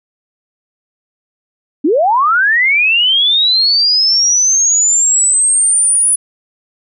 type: linear sweep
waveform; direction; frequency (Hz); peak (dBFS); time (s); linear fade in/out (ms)
sine; up; 260.6 to 9940; -8; 1.84-6.16; 10
effects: none